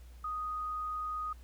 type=tone; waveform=sine; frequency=1244.5 Hz; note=D#6; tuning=in tune; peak=-34 dBFS; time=0.24-1.33 s; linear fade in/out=5 ms; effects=added 60 Hz sine -49 dBFS peak until 1.43 s + pink hiss -64 dBFS RMS until 1.43 s